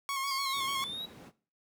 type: tone with vibrato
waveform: sawtooth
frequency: 1094 Hz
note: C#6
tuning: 23 cents flat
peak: -28 dBFS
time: 0.09-0.84 s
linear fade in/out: 0 ms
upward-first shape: square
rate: 6.8 Hz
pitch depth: 31 cents each way
type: linear two-way sweep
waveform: triangle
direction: down then up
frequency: 4966 to 3136 to 3914 Hz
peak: -35 dBFS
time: 0.27-1.06 s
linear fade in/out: 10 ms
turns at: 0.69 s
type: noise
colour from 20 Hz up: brown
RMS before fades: -43 dBFS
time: 0.53-1.32 s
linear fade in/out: 50 ms
effects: noise-tail reverb RT60 0.4 s tail -18 dB re dry + high-pass 200 Hz 12 dB/octave